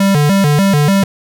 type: tone with vibrato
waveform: square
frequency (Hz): 170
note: F3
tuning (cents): -46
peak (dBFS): -9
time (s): 0-1.04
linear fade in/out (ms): 5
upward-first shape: square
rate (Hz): 3.4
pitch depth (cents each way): 250
effects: none